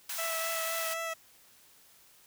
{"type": "high-pass noise", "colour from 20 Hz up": "white", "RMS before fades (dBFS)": -37, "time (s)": [0.09, 0.94], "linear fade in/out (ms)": 5, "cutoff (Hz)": 820, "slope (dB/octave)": 24}
{"type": "tone with vibrato", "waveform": "15% pulse", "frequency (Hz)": 656, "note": "E5", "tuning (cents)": -9, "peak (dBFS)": -27, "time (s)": [0.18, 1.14], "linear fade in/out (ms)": 10, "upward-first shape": "sine", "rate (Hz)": 3.9, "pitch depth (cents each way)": 15}
{"effects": ["white hiss -60 dBFS RMS until 2.26 s"]}